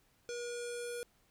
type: tone with low-pass filter sweep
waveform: square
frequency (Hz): 479.8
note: A#4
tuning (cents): +50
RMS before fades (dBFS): -41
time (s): 0.29-1.03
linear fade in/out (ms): 0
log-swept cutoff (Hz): 6500 to 11000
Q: 2.8
effects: pink hiss -71 dBFS RMS until 1.3 s